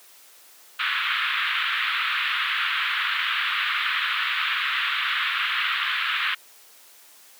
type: band-pass noise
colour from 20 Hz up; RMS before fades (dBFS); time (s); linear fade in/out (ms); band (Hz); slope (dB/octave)
pink; -25; 0.79-6.35; 10; 1200 to 3600; 48
effects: white hiss -51 dBFS RMS until 7.39 s + high-pass 400 Hz 12 dB/octave